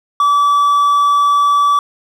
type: tone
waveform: triangle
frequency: 1152 Hz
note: D6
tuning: 34 cents flat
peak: -7 dBFS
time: 0.2-1.79 s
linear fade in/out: 2 ms
effects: none